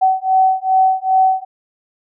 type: beating tone pair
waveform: sine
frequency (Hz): 756 / 758.5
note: F#5 / F#5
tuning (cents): +37 / +43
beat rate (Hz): 2.5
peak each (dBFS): -14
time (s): 0.01-1.45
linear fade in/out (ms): 20
effects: none